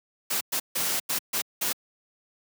white noise bursts at uneven times, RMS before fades -27 dBFS, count 6, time 0.3-0.41 / 0.52-0.6 / 0.75-1 / 1.09-1.19 / 1.33-1.42 / 1.61-1.73 s, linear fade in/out 10 ms, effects high-pass 150 Hz 12 dB/octave

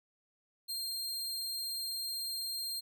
sawtooth tone, 4194 Hz, C8, 3 cents sharp, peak -33 dBFS, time 0.68-2.81 s, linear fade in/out 20 ms, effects none

